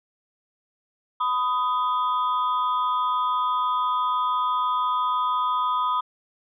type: ring-modulated tone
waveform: triangle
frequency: 1124 Hz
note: C#6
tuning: 24 cents sharp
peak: -16 dBFS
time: 1.2-6.01 s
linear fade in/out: 10 ms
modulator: 123 Hz
effects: resampled to 11025 Hz